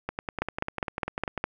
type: two click trains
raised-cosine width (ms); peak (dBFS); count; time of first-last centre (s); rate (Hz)
0.5; -15 / -11; 14 / 6; 0.09-1.377 / 0.42-1.44; 10.1 / 4.9
effects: none